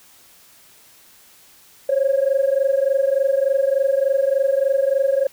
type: tone pair together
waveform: sine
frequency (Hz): 533.6 / 557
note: C5 / C#5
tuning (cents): +34 / +8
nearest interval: minor second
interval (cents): 74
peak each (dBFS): -17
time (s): 1.89-5.27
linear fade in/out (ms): 5
effects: tanh soft clip ceiling -10 dBFS + white hiss -50 dBFS RMS until 5.32 s